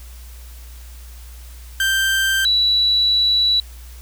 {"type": "tone pair in turn", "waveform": ["30% pulse", "sine"], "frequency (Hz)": [1568, 3935], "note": ["G6", "B7"], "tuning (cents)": [0, -7], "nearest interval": "octave + major third", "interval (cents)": 1593, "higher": "second", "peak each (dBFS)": -13, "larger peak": "neither", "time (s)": [[1.8, 2.45], [2.45, 3.6]], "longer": "second", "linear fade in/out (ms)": 2, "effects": ["added 60 Hz sine -35 dBFS peak until 4.01 s", "white hiss -46 dBFS RMS until 4.01 s"]}